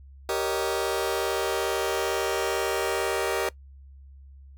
sawtooth chord, Eb dominant seventh, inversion first, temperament just, 388.9 / 466.7 / 560 / 622.3 Hz, G4 / Bb4 / Db5 / Eb5, -14 / +2 / +18 / 0 cents, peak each -25 / -25 / -30 / -28 dBFS, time 0.29-3.49 s, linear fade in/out 2 ms, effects noise-tail reverb RT60 0.1 s tail -20 dB re dry + added 68 Hz sine -45 dBFS peak until 4.57 s

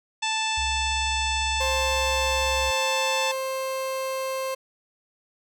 harmonic tone, 880 Hz, A5, in tune, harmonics 1 / 2 / 3 / 4 / 5 / 6 / 7 / 8 / 9, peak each -28 / -35 / -29 / -30 / -38 / -37 / -38 / -43 / -36 dBFS, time 0.22-3.32 s, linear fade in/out 10 ms
sine tone with vibrato, 65.9 Hz, C2, 13 cents sharp, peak -30 dBFS, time 0.57-2.71 s, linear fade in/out 10 ms, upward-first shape square, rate 18 Hz, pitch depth 57 cents each way
30% pulse tone, 528 Hz, C5, 16 cents sharp, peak -24 dBFS, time 1.6-4.55 s, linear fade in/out 10 ms
effects none

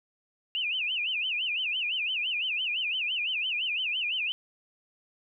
sine tone with vibrato, 2724 Hz, F7, 44 cents flat, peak -27 dBFS, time 0.55-4.32 s, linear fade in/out 0 ms, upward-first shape sine, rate 5.9 Hz, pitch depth 220 cents each way, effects none

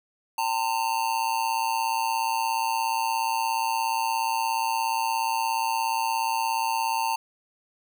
square tone with amplitude modulation, 900 Hz, A5, 39 cents sharp, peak -21 dBFS, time 0.38-7.16 s, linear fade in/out 5 ms, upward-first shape sine, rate 117 Hz, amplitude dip 75%, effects none

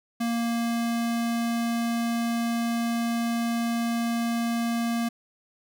square tone, 233.1 Hz, A#3, in tune, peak -25 dBFS, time 0.2-5.09 s, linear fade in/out 10 ms, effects none

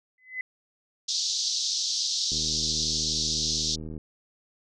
sine tone with exponential growth, 2024 Hz, B6, 42 cents sharp, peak -26 dBFS, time 0.18-0.41 s, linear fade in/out 2 ms, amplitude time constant 50 ms
white band-pass noise, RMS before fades -28 dBFS, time 1.08-3.76 s, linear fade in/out 10 ms, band 3700 to 6100 Hz, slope 48 dB/octave
click train, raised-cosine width 3 ms, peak -26 dBFS, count 131, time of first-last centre 2.32-3.978 s, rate 78.4 Hz
effects none

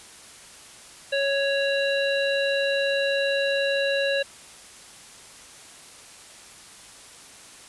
harmonic tone with a mistuned harmonic, 554.4 Hz, C#5, in tune, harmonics 1 / 3 / 5 / 7, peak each -23 / -28 / -30 / -31 dBFS, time 1.12-4.23 s, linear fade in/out 10 ms, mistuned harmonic 7, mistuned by +24 cents, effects white hiss -46 dBFS RMS until 7.68 s + resampled to 24000 Hz

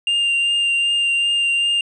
triangle tone with vibrato, 2794 Hz, F7, in tune, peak -14 dBFS, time 0.07-1.81 s, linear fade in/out 2 ms, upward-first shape triangle, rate 2.6 Hz, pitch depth 15 cents each way, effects resampled to 24000 Hz

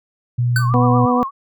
sine tone, 121.5 Hz, B2, 28 cents flat, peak -14 dBFS, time 0.38-1.06 s, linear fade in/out 10 ms
square tone with exponential decay, 1520 Hz, F#6, 46 cents sharp, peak -14 dBFS, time 0.56-0.71 s, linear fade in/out 2 ms, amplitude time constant 32 ms
sine tone with vibrato, 1125 Hz, C#6, 25 cents sharp, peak -21 dBFS, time 0.58-1.31 s, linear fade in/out 50 ms, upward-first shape triangle, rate 8.4 Hz, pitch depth 120 cents each way
harmonic tone, 246.9 Hz, B3, in tune, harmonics 1 / 2 / 3 / 4, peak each -16 / -20 / -21 / -21 dBFS, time 0.74-1.23 s, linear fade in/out 0 ms
effects none

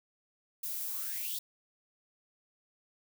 violet noise with high-pass filter sweep, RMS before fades -37 dBFS, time 0.63-1.39 s, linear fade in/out 5 ms, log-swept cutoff 400 to 3900 Hz, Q 6.5, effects none

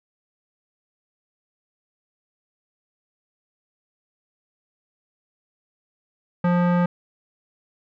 square tone with low-pass filter, 176 Hz, F3, 14 cents sharp, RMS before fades -19 dBFS, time 6.44-6.86 s, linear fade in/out 5 ms, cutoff 1400 Hz, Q 1.3, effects none

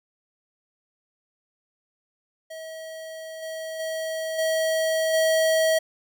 square tone with level steps, 641 Hz, E5, 49 cents flat, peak -36 / -32 / -28 / -22 / -19 dBFS, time 2.5-5.79 s, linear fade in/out 10 ms, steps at 3.42 / 3.79 / 4.38 / 5.13 s, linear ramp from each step 10 ms, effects none

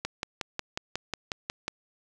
click train, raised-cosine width 0.2 ms, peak -13 dBFS, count 10, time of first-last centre 0.05-1.68 s, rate 5.52 Hz, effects none

